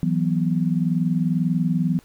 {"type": "chord", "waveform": "sine", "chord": "E suspended second", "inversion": "none", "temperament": "equal", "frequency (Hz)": [164.81, 185, 246.9], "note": ["E3", "F#3", "B3"], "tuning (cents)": [0, 0, 0], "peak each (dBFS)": [-21, -23, -25], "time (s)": [0.03, 1.99], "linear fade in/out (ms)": 0, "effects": ["pink hiss -55 dBFS RMS until 2.04 s"]}